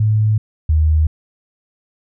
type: tone pair in turn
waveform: sine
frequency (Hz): 107.7 / 77.86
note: A2 / D#2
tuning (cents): -37 / +2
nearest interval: tritone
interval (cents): 561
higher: first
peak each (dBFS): -11 / -10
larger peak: second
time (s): 0-0.38 / 0.69-1.07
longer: neither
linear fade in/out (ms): 5
effects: none